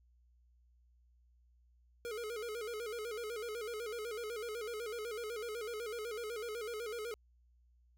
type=tone with vibrato; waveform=square; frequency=450 Hz; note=A4; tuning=39 cents sharp; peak=-40 dBFS; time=2.05-7.14 s; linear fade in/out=0 ms; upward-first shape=square; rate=8 Hz; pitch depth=94 cents each way; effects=added 60 Hz sine -65 dBFS peak until 7.97 s

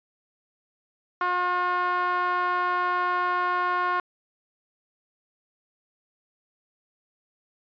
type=tone with band-pass filter; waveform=sawtooth; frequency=358.6 Hz; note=F4; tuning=46 cents sharp; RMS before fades=-25 dBFS; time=1.21-4 s; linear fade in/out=2 ms; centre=1200 Hz; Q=4.8; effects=resampled to 11025 Hz

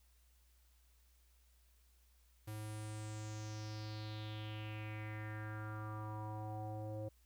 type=tone with low-pass filter sweep; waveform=square; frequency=107.4 Hz; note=A2; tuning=41 cents flat; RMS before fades=-45 dBFS; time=2.47-7.09 s; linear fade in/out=10 ms; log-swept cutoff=12000 to 550 Hz; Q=4.6; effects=added 60 Hz sine -67 dBFS peak until 7.25 s + white hiss -75 dBFS RMS until 7.25 s

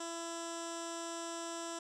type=tone with low-pass filter; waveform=15% pulse; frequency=334.9 Hz; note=E4; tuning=27 cents sharp; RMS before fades=-42 dBFS; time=0-1.79 s; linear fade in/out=5 ms; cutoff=7500 Hz; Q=4.5; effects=none

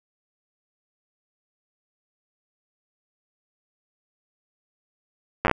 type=slowing click train; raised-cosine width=0.5 ms; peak=-5 dBFS; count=6; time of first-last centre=5.45-5.513 s; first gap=9 ms; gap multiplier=1.17; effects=none

